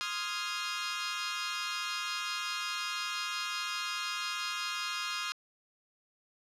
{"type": "chord", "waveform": "15% pulse", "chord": "F minor seventh", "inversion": "second", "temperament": "equal", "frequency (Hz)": [1046.5, 1244.5, 1396.9, 1661.2], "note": ["C6", "Eb6", "F6", "Ab6"], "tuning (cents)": [0, 0, 0, 0], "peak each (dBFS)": [-35, -31, -32, -34], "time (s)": [0.01, 5.32], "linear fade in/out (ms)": 0, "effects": ["low-pass 8000 Hz 12 dB/octave"]}